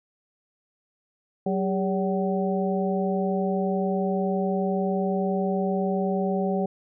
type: harmonic tone with a mistuned harmonic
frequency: 189.5 Hz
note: F#3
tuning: 42 cents sharp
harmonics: 1 / 2 / 3 / 4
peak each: -25 / -28 / -30 / -31 dBFS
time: 1.46-6.66 s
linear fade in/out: 5 ms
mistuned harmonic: 2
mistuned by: +93 cents
effects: none